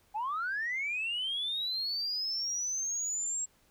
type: linear sweep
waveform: sine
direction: up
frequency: 806 to 7630 Hz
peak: -30 dBFS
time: 0.14-3.46 s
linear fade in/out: 20 ms
effects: tanh soft clip ceiling -27 dBFS + pink hiss -67 dBFS RMS until 3.7 s